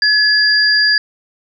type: tone pair together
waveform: sine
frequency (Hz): 1700 / 4792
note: G#6 / D8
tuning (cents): +40 / +34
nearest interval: octave + tritone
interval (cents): 1794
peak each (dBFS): -12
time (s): 0.02-0.98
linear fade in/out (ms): 2
effects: none